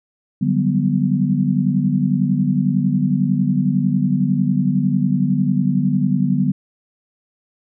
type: chord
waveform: sine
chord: G major seventh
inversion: second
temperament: equal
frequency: 146.83 / 185 / 196 / 246.9 Hz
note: D3 / F#3 / G3 / B3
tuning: 0 / 0 / 0 / 0 cents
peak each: -20 dBFS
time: 0.41-6.52 s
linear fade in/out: 10 ms
effects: none